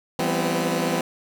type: chord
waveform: 15% pulse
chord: C major seventh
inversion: first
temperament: equal with one note detuned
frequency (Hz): 168.18 / 196 / 246.9 / 261.6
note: E3 / G3 / B3 / C4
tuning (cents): +35 / 0 / 0 / 0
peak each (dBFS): -19 / -22 / -21 / -22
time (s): 0.19-1.01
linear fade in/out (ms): 2
effects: none